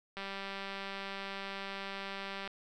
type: click train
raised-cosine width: 0.3 ms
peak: -25 dBFS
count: 453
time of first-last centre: 0.17-2.476 s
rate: 196 Hz
effects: none